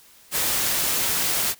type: noise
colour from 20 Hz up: white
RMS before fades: -23 dBFS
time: 0.31-1.55 s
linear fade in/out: 50 ms
effects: white hiss -52 dBFS RMS until 1.59 s